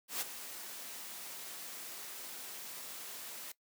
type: noise with ADSR envelope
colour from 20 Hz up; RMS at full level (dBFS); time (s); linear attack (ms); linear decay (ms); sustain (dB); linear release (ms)
white; -35; 0.08-3.52; 130; 23; -11; 5
effects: noise-tail reverb RT60 0.1 s tail -19 dB re dry + high-pass 200 Hz 12 dB/octave